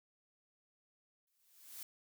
blue noise with exponential growth, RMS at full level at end -45 dBFS, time 1.27-1.83 s, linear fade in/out 2 ms, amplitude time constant 120 ms, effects none

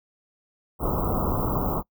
pink band-stop noise, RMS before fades -25 dBFS, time 0.79-1.83 s, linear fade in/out 50 ms, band 1300 to 15000 Hz, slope 96 dB/octave, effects noise-tail reverb RT60 0.1 s tail -24 dB re dry

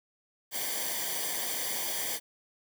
white noise with comb filter, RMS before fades -33 dBFS, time 0.51-2.2 s, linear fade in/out 50 ms, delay 0.75 ms, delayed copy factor -0.8, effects none

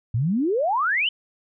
sine exponential sweep, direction up, 105 to 3117 Hz, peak -19 dBFS, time 0.14-1.09 s, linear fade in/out 5 ms, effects none

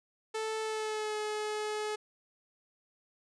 sawtooth tone with pitch glide, 439 to 425 Hz, A4 to G#4, -4 to +40 cents, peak -29 dBFS, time 0.34-1.96 s, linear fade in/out 10 ms, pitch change -56 cents, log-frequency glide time 0.61-1.17 s, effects resampled to 22050 Hz

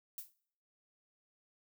violet noise with exponential decay, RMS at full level -40 dBFS, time 0.18-0.34 s, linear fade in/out 1 ms, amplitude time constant 33 ms, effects noise-tail reverb RT60 0.6 s tail -21 dB re dry

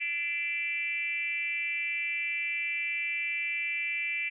sine tone with frequency modulation, 2349 Hz, D7, in tune, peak -29 dBFS, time 0-4.3 s, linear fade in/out 20 ms, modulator 315 Hz, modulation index 0.97, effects none

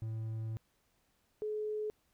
triangle / sine tone pair in turn, 111.2 / 426.2 Hz, A2 / G#4, +19 / +45 cents, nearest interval octave + major seventh, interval 2326 cents, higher second, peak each -34 / -34 dBFS, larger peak neither, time 0.02-0.57 / 1.42-1.9 s, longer first, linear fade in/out 0 ms, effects pink hiss -75 dBFS RMS until 2.13 s

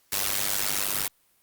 white noise with amplitude modulation, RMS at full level -23 dBFS, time 0.12-1.08 s, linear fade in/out 5 ms, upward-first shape sine, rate 99.5 Hz, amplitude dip 95%, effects white hiss -65 dBFS RMS until 1.42 s + Opus 48 kbps

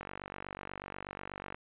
click train, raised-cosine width 0.5 ms, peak -25 dBFS, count 75, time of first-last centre 0.01-1.545 s, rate 48.2 Hz, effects resampled to 8000 Hz

